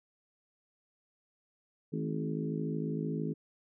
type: harmonic tone with a mistuned harmonic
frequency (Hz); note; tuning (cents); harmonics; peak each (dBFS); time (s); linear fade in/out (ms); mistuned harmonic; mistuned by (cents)
53.2; G#1; +42; 3 / 4 / 5 / 6 / 7 / 8; -35 / -39 / -39 / -41 / -45 / -41; 1.92-3.34; 20; 4; +37
effects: none